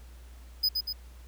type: tone with echo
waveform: square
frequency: 5000 Hz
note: D#8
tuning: 8 cents sharp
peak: -23 dBFS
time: 0.63-0.69 s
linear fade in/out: 10 ms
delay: 120 ms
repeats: 2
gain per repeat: -4 dB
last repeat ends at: 0.93 s
effects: added 60 Hz sine -46 dBFS peak until 1.27 s + pink hiss -59 dBFS RMS until 1.27 s